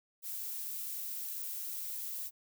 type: noise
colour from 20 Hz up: violet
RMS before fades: -40 dBFS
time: 0.22-2.31 s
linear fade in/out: 50 ms
effects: none